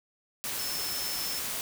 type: tone in noise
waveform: sine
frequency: 5290 Hz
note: E8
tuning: 5 cents sharp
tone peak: -35 dBFS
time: 0.59-1.39 s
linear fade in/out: 0 ms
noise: white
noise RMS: -34 dBFS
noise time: 0.44-1.61 s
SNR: -4 dB
effects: none